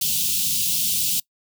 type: band-stop noise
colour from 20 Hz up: white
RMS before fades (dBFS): -22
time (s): 0.01-1.2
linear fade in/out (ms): 5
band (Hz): 230 to 2800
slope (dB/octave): 48
effects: noise-tail reverb RT60 0.1 s tail -24 dB re dry + high-pass 100 Hz 12 dB/octave